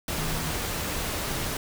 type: tone in noise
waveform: sine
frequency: 154.7 Hz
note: D#3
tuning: 10 cents flat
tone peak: -35 dBFS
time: 0.18-0.52 s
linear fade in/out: 2 ms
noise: pink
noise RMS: -30 dBFS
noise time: 0.08-1.57 s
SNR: -8 dB
effects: none